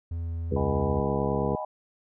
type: tone with pitch glide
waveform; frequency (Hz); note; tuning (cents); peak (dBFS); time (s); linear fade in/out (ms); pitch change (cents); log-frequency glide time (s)
triangle; 83.9 to 83.32; E2 to E2; +31 to +19; -27; 0.11-1; 5; -12; 0.22-0.29
type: harmonic tone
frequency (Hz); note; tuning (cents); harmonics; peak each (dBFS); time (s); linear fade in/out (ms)
69.3; C#2; 0; 1 / 2 / 3 / 4 / 5 / 6 / 7; -35 / -31 / -31 / -36 / -37 / -31 / -31; 0.51-1.56; 10
type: chord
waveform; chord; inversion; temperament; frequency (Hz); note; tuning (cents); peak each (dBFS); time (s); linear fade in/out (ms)
sine; G# minor seventh; second; equal with one note detuned; 622.3 / 757.7 / 830.6 / 987.8; D#5 / F#5 / G#5 / B5; 0 / +41 / 0 / 0; -34 / -38 / -37 / -36; 0.56-1.65; 5
effects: none